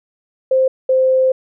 sine tone pair in turn, 523.3 / 520.6 Hz, C5 / C5, 0 / -9 cents, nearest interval unison, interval 9 cents, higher first, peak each -10 dBFS, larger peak neither, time 0.51-0.68 / 0.89-1.32 s, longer second, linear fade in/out 5 ms, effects none

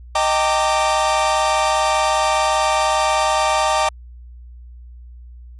45% pulse chord, Eb major seventh, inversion none, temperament equal with one note detuned, 622.3 / 784 / 911 / 1174.7 Hz, Eb5 / G5 / Bb5 / D6, 0 / 0 / -40 / 0 cents, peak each -21 dBFS, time 0.15-3.89 s, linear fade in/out 5 ms, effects added 60 Hz sine -36 dBFS peak until 5.59 s + resampled to 22050 Hz

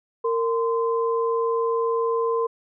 sine tone pair together, 460 / 1032.7 Hz, A#4 / C6, -23 / -23 cents, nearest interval octave + major second, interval 1400 cents, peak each -21 / -26 dBFS, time 0.24-2.47 s, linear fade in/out 10 ms, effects none

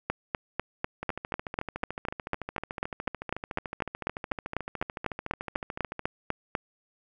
two click trains, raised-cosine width 0.5 ms, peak -12 / -19 dBFS, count 27 / 69, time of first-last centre 0.1-6.552 / 1.03-5.994 s, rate 4.03 / 13.7 Hz, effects none

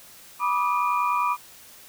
sine tone cluster, 980 / 1171 / 1241 / 2419 Hz, B5 / D6 / D#6 / D#7, -14 / -5 / -5 / -49 cents, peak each -24 / -24 / -31 / -33 dBFS, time 0.39-1.37 s, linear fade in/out 50 ms, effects white hiss -48 dBFS RMS until 1.88 s

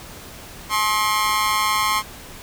sawtooth tone with amplitude modulation, 1065 Hz, C6, 30 cents sharp, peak -10 dBFS, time 0.69-2.03 s, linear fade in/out 50 ms, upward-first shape sine, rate 211 Hz, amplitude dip 90%, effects pink hiss -39 dBFS RMS until 2.42 s

